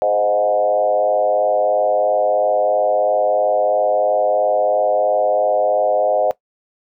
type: tone with frequency modulation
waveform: sine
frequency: 622.3 Hz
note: D#5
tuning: in tune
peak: -13 dBFS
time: 0.02-6.31 s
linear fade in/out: 0 ms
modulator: 103 Hz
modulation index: 1.2
effects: noise-tail reverb RT60 0.1 s tail -18 dB re dry